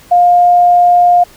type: tone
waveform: sine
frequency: 707 Hz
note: F5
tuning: 21 cents sharp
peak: -4 dBFS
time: 0.11-1.24 s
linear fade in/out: 10 ms
effects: pink hiss -41 dBFS RMS until 1.36 s